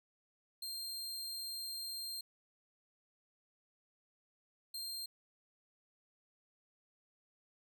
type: tone bursts at uneven times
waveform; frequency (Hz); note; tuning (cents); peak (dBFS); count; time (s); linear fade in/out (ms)
sawtooth; 4186; C8; 0; -38; 2; 0.62-2.21 / 4.74-5.06; 5
effects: none